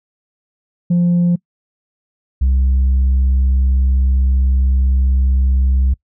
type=tone pair in turn; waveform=sine; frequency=174.61 / 65.4 Hz; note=F3 / C2; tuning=0 / 0 cents; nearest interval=octave + perfect fourth; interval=1700 cents; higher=first; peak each=-8 dBFS; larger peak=neither; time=0.9-1.36 / 2.41-5.94 s; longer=second; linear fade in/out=10 ms; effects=noise-tail reverb RT60 0.1 s tail -25 dB re dry + tanh soft clip ceiling -9 dBFS